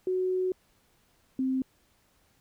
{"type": "tone pair in turn", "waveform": "sine", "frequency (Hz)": [370, 261.6], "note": ["F#4", "C4"], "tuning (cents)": [0, 0], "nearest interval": "tritone", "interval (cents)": 600, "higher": "first", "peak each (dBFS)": -25, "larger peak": "neither", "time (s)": [[0.07, 0.52], [1.39, 1.62]], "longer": "first", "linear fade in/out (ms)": 2, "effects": ["pink hiss -67 dBFS RMS until 2.4 s"]}